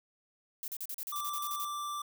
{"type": "noise bursts", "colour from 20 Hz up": "violet", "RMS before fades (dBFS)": -39, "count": 12, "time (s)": [0.63, 1.647], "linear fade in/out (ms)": 0, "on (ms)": 49, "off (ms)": 39}
{"type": "tone", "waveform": "square", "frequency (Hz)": 1174.7, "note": "D6", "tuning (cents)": 0, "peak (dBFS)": -36, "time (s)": [1.12, 2.02], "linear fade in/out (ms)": 5}
{"effects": []}